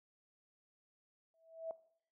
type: tone with exponential growth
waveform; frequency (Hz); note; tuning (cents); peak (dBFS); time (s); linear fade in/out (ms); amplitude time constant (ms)
sine; 653; E5; -17; -36; 1.34-1.71; 1; 80
effects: noise-tail reverb RT60 0.6 s tail -18 dB re dry